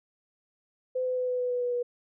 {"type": "tone with pitch steps", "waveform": "sine", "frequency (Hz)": [510, 506.5, 503, 499.5, 496.1, 492.6, 489.2, 485.8], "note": ["C5", "B4", "B4", "B4", "B4", "B4", "B4", "B4"], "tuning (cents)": [-44, 44, 32, 20, 8, -5, -16, -29], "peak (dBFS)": -26, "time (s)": [0.95, 1.83], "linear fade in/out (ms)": 10, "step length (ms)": 110, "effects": []}